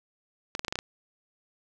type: clicks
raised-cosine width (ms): 0.2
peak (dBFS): -13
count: 7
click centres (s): 0.551 / 0.594 / 0.648 / 0.682 / 0.725 / 0.756 / 0.789
effects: none